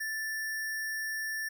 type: tone with sample-and-hold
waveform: sine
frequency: 1760 Hz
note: A6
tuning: in tune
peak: -32 dBFS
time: 0-1.49 s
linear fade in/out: 10 ms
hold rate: 7350 Hz
effects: none